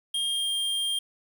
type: tone with pitch glide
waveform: square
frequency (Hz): 3222 to 3202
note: G7 to G7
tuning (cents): +47 to +36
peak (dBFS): -26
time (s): 0.14-0.99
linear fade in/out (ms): 5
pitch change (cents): -11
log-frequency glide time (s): 0.28-0.54
effects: 9-bit